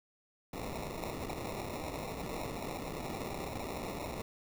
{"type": "noise with sample-and-hold", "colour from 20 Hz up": "white", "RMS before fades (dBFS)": -40, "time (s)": [0.53, 4.22], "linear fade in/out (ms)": 5, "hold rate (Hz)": 1575, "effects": []}